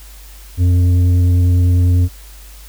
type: tone with tanh clipping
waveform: triangle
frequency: 89 Hz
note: F2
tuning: 33 cents sharp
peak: -10 dBFS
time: 0.57-2.09 s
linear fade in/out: 50 ms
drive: 11 dB
effects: added 50 Hz sine -35 dBFS peak until 2.68 s + white hiss -42 dBFS RMS until 2.68 s